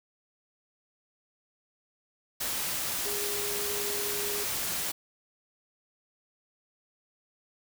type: tone in noise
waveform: sine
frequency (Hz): 410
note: G#4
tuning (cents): -22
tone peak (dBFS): -36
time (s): 3.05-4.44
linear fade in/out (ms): 10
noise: white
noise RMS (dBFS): -32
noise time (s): 2.4-4.92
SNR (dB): -7
effects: none